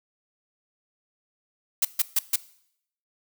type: noise bursts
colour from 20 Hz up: blue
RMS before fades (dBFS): -21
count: 4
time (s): 1.82-2.36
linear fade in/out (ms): 5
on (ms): 30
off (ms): 140
effects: noise-tail reverb RT60 0.7 s tail -19 dB re dry